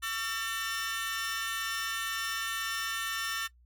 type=tone cluster; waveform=sawtooth; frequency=1131 / 1351 / 1802 / 3009 Hz; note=C#6 / E6 / A6 / F#7; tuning=+34 / +42 / +41 / +28 cents; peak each=-38 / -34 / -32 / -37 dBFS; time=0.02-3.48 s; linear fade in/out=20 ms; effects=noise-tail reverb RT60 0.1 s tail -19 dB re dry + added 60 Hz sine -58 dBFS peak until 3.65 s